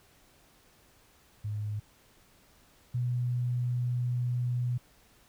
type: tone pair in turn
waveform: sine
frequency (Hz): 105.2 / 122.94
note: G#2 / B2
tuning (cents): +23 / -7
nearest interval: minor third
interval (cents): 270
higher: second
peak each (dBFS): -31 / -27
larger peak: second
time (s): 1.44-1.8 / 2.94-4.78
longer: second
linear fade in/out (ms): 10
effects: pink hiss -62 dBFS RMS until 5.28 s